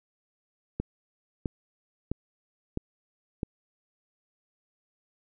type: click train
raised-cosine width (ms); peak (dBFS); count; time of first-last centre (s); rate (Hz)
3; -16; 5; 0.8-3.432; 1.52
effects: none